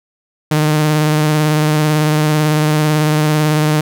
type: tone with vibrato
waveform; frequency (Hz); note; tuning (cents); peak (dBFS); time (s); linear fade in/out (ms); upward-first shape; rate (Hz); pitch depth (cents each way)
sawtooth; 152.7; D#3; -32; -7; 0.51-3.81; 5; sine; 18; 25
effects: none